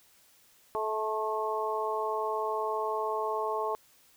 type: harmonic tone with a mistuned harmonic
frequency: 216.8 Hz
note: A3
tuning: 25 cents flat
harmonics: 2 / 3 / 4 / 5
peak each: -33 / -36 / -34 / -34 dBFS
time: 0.75-3.75 s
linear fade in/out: 0 ms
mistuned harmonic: 4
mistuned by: +16 cents
effects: white hiss -62 dBFS RMS until 4.16 s